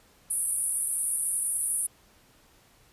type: band-pass noise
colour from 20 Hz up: pink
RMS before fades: -29 dBFS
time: 0.3-1.87 s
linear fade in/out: 10 ms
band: 9200 to 11000 Hz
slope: 96 dB/octave
effects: pink hiss -60 dBFS RMS until 2.92 s + resampled to 32000 Hz